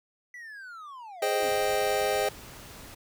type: linear sweep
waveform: triangle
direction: down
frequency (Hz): 1991 to 231.8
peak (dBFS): -39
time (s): 0.34-1.49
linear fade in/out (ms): 2
type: chord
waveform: square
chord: Ab major seventh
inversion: none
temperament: equal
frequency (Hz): 415.3 / 523.3 / 622.3 / 784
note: Ab4 / C5 / Eb5 / G5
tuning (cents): 0 / 0 / 0 / 0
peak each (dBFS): -31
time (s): 1.22-2.29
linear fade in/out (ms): 5
type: noise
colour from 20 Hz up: pink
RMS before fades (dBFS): -46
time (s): 1.42-2.95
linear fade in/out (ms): 10
effects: none